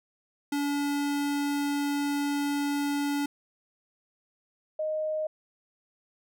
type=tone pair in turn; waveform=square / sine; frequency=286.4 / 620.7 Hz; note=D4 / D#5; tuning=-43 / -4 cents; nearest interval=octave + minor second; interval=1339 cents; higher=second; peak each=-27 dBFS; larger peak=neither; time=0.52-3.26 / 4.79-5.27 s; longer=first; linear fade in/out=5 ms; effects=none